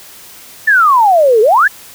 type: exponential two-way sweep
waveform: sine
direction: down then up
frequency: 1804 to 415.3 to 1804 Hz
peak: -5 dBFS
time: 0.67-1.68 s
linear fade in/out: 10 ms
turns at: 1.41 s
effects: white hiss -36 dBFS RMS until 1.94 s